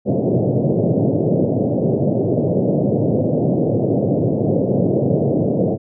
pink band-pass noise, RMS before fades -17 dBFS, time 0.05-5.78 s, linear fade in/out 50 ms, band 110 to 620 Hz, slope 48 dB/octave, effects none

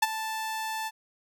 sawtooth tone with ADSR envelope, 880 Hz, A5, in tune, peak -14 dBFS, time 0.02-0.91 s, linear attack 8 ms, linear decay 29 ms, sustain -13 dB, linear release 40 ms, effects none

